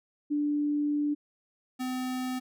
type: tone pair in turn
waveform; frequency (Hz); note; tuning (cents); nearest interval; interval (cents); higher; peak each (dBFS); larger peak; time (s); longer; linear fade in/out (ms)
sine / square; 293.7 / 255.1; D4 / C4; 0 / -44; major second; 244; first; -25 / -31; first; 0.3-1.15 / 1.79-2.4; first; 20
effects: none